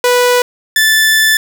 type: tone pair in turn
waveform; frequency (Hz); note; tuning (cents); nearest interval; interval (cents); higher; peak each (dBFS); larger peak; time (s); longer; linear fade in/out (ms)
sawtooth; 492.2 / 1754; B4 / A6; -6 / -6; octave + minor seventh; 2200; second; -4; neither; 0.04-0.42 / 0.76-1.37; second; 2
effects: none